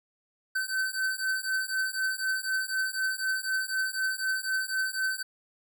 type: beating tone pair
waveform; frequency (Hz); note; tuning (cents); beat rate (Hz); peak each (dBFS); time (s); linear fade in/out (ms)
square; 1532 / 1536; G6 / G6; -40 / -36; 4; -32 / -31; 0.55-5.23; 10
effects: none